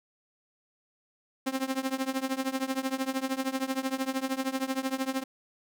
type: tone with tremolo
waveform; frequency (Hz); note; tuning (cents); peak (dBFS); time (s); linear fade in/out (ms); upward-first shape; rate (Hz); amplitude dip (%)
sawtooth; 264.9; C4; +22; -21; 1.46-5.24; 10; triangle; 13; 95
effects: none